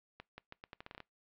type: accelerating click train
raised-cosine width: 0.3 ms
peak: -30 dBFS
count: 11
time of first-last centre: 0.2-1.003 s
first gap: 180 ms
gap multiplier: 0.8
effects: noise-tail reverb RT60 0.2 s tail -24 dB re dry + low-pass 4000 Hz 12 dB/octave